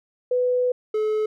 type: tone pair in turn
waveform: sine / triangle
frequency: 497.7 / 430 Hz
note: B4 / A4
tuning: +13 / -40 cents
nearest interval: minor third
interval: 253 cents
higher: first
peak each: -18 dBFS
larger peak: neither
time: 0.31-0.72 / 0.94-1.26 s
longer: first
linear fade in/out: 5 ms
effects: none